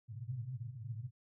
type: band-pass noise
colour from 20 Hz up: pink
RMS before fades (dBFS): -43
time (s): 0.08-1.11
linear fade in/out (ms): 50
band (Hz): 110 to 130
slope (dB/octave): 96
effects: none